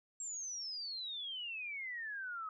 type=exponential sweep; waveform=sine; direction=down; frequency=7600 to 1257 Hz; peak=-40 dBFS; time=0.2-2.49 s; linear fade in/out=2 ms; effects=none